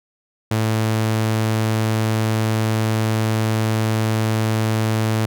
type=tone; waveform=sawtooth; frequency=110 Hz; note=A2; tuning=in tune; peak=-13 dBFS; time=0.51-5.26 s; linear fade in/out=5 ms; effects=none